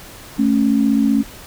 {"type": "tone pair together", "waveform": "sine", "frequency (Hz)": [219.1, 274.8], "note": ["A3", "C#4"], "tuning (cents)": [-7, -15], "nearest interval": "major third", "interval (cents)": 392, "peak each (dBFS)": -15, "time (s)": [0.38, 1.23], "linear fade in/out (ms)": 20, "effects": ["pink hiss -38 dBFS RMS until 1.46 s"]}